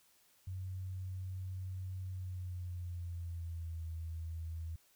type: tone with pitch glide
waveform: sine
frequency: 93.2 to 81.61 Hz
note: F#2 to E2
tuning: +13 to -17 cents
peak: -39 dBFS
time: 0.47-4.76 s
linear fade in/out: 5 ms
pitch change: -230 cents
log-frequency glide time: 2.09-3.83 s
effects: white hiss -69 dBFS RMS until 4.95 s